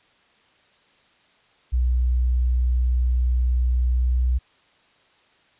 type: tone with pitch glide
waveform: sine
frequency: 61.74 to 62.31 Hz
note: B1 to B1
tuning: 0 to +16 cents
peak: -17 dBFS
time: 1.72-4.39 s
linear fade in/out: 20 ms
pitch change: +16 cents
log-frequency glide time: 3.9-4.22 s
effects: white hiss -59 dBFS RMS until 5.59 s + resampled to 8000 Hz